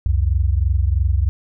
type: tone pair together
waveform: sine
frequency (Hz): 65.41 / 88.43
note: C2 / F2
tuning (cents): 0 / +22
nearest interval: perfect fourth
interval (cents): 522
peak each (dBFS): -16 / -18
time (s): 0.06-1.29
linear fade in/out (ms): 0
effects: none